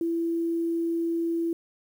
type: tone with quantisation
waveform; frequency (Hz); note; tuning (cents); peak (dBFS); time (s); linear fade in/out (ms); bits
sine; 334.3; E4; +24; -24; 0.01-1.53; 2; 9
effects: none